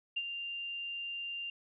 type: tone with ADSR envelope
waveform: sine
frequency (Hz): 2789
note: F7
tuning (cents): -3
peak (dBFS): -30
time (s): 0.16-1.5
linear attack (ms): 11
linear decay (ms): 47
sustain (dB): -7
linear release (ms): 3
effects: none